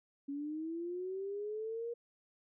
sine linear sweep, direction up, 276.9 to 475.6 Hz, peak -37 dBFS, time 0.28-1.94 s, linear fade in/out 10 ms, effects none

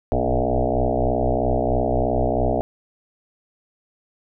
sine tone with frequency modulation, 349.2 Hz, F4, in tune, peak -17 dBFS, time 0.12-2.61 s, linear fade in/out 0 ms, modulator 63.1 Hz, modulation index 6, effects none

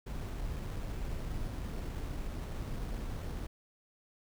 brown noise with sample-and-hold, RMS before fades -38 dBFS, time 0.06-3.47 s, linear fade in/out 10 ms, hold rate 4900 Hz, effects none

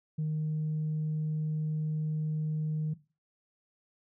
sine tone, 154.6 Hz, D#3, 11 cents flat, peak -27 dBFS, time 0.18-2.94 s, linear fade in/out 10 ms, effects noise-tail reverb RT60 0.3 s tail -17 dB re dry + tanh soft clip ceiling -26 dBFS

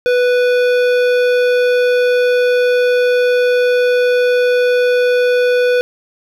sine tone with hard clipping, 493.9 Hz, B4, in tune, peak -12 dBFS, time 0.06-5.81 s, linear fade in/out 0 ms, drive 14 dB, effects none

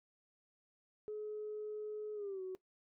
sine tone with pitch glide, 424.5 to 373.8 Hz, G#4 to F#4, +38 to +18 cents, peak -39 dBFS, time 1.08-2.55 s, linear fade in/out 0 ms, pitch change -220 cents, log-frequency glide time 2.14-2.42 s, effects noise-tail reverb RT60 0.1 s tail -18 dB re dry + tanh soft clip ceiling -35 dBFS

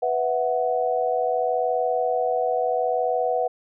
sine chord, B suspended fourth, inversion none, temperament equal, 493.9 / 659.3 / 740 Hz, B4 / E5 / F#5, 0 / 0 / 0 cents, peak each -24 / -26 / -24 dBFS, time 0.02-3.48 s, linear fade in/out 10 ms, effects none

